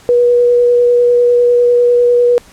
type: tone with vibrato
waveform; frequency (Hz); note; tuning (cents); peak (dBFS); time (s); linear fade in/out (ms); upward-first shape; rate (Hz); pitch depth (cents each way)
sine; 484.4; B4; -34; -6; 0.09-2.38; 0; sine; 10; 9
effects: pink hiss -42 dBFS RMS until 2.52 s + low-pass 11000 Hz 12 dB/octave